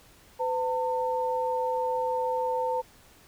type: tone pair together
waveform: sine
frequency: 506 / 901.6 Hz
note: B4 / A5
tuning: +42 / +42 cents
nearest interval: minor seventh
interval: 1000 cents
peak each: -28 dBFS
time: 0.39-2.82 s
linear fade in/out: 20 ms
effects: pink hiss -56 dBFS RMS until 3.27 s